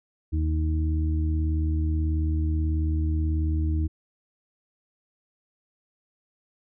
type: harmonic tone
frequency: 78.4 Hz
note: D#2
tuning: 14 cents sharp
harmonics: 1 / 2 / 3 / 4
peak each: -22 / -37 / -42 / -32 dBFS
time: 0.32-3.88 s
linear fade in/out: 20 ms
effects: none